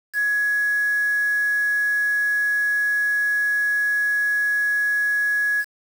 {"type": "tone with quantisation", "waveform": "sine", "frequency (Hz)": 1677, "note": "G#6", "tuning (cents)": 16, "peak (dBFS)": -18, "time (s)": [0.13, 5.65], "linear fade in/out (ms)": 50, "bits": 6, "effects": []}